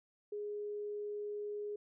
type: tone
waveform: sine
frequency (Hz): 415.1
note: G#4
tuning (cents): -1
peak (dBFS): -38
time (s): 0.32-1.76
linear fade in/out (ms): 5
effects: none